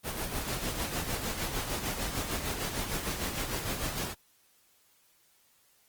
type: noise with tremolo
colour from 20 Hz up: pink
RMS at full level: -32 dBFS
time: 0.03-4.15 s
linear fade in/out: 50 ms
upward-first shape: sine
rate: 6.6 Hz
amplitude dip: 50%
effects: white hiss -66 dBFS RMS until 5.88 s + Opus 24 kbps